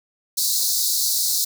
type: high-pass noise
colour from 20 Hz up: pink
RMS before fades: -21 dBFS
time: 0.37-1.45 s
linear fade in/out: 10 ms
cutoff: 3900 Hz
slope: 96 dB/octave
effects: none